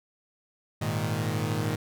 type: chord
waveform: sawtooth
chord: Ab suspended second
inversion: none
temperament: equal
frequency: 103.83 / 116.54 / 155.56 Hz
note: Ab2 / Bb2 / Eb3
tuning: 0 / 0 / 0 cents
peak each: -27 dBFS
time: 0.81-1.76 s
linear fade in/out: 10 ms
effects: none